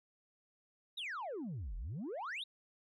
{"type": "exponential two-way sweep", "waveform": "sine", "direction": "down then up", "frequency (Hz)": [3951, 38.9, 3951], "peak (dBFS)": -37, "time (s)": [0.97, 2.44], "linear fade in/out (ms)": 10, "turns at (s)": 1.76, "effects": ["tanh soft clip ceiling -38 dBFS"]}